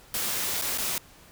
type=noise with dropouts; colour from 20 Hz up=white; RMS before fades=-29 dBFS; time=0.14-0.98 s; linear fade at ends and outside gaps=2 ms; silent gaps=0.615-0.62 / 0.777-0.782 s; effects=pink hiss -53 dBFS RMS until 1.31 s